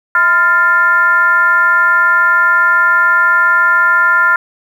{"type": "tone with frequency modulation", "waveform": "sine", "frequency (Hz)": 1396.9, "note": "F6", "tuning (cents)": 0, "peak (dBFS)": -7, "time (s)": [0.15, 4.36], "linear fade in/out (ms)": 2, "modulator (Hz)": 376, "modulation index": 0.78, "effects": ["7-bit"]}